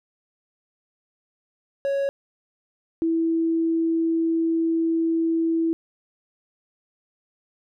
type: tone pair in turn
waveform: triangle / sine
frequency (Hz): 554.4 / 328.4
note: C#5 / E4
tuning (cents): 0 / -6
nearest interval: major sixth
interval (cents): 906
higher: first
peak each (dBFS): -19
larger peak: neither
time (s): 1.85-2.09 / 3.02-5.73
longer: second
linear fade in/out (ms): 0
effects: none